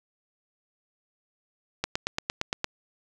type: click train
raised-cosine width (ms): 0.2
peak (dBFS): -9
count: 8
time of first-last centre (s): 1.84-2.644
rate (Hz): 8.71
effects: none